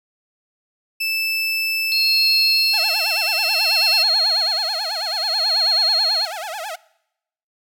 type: tone with pitch glide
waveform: 30% pulse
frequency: 2637 to 2668 Hz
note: E7 to E7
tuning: 0 to +20 cents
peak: -17 dBFS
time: 1-4.03 s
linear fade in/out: 10 ms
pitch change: +20 cents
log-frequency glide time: 2.51-3.05 s
type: tone with tremolo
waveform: sine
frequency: 4272 Hz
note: C8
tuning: 35 cents sharp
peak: -15 dBFS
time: 1.92-6.25 s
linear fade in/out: 0 ms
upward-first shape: sine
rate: 0.58 Hz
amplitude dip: 65%
type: tone with vibrato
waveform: sawtooth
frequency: 741 Hz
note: F#5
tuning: 2 cents sharp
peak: -23 dBFS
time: 2.73-6.76 s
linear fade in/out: 10 ms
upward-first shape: sine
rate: 9.2 Hz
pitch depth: 280 cents each way
effects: noise-tail reverb RT60 0.8 s tail -21 dB re dry